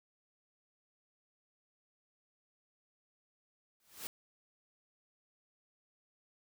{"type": "noise with exponential growth", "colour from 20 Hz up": "white", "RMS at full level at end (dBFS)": -39, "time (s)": [3.8, 4.07], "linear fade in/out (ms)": 1, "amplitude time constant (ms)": 58, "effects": []}